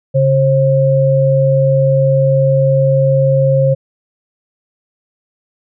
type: tone pair together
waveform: sine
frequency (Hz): 138.59 / 534.9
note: C#3 / C5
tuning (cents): 0 / +38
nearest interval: octave + major seventh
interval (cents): 2338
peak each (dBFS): -11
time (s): 0.14-3.75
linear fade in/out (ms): 20
effects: none